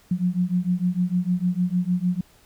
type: beating tone pair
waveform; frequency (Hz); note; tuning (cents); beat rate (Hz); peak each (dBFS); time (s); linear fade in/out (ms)
sine; 176.3 / 182.9; F3 / F#3; +17 / -20; 6.6; -23; 0.11-2.21; 5
effects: pink hiss -56 dBFS RMS until 2.45 s